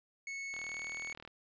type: tone with pitch glide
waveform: 45% pulse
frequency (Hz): 2203 to 2217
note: C#7 to C#7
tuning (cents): -11 to 0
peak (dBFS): -39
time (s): 0.27-1.13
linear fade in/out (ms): 2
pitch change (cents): +11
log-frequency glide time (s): 0.56-0.8
type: click train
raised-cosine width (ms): 0.3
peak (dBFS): -32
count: 30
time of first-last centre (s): 0.54-1.276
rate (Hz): 39.4
effects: resampled to 16000 Hz